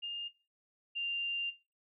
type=tone pair in turn; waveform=sine; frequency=2818 / 2789 Hz; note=F7 / F7; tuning=+15 / -3 cents; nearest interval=unison; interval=18 cents; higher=first; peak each=-36 / -33 dBFS; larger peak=second; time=0.02-0.29 / 0.95-1.51 s; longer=second; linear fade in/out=20 ms; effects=noise-tail reverb RT60 0.3 s tail -17 dB re dry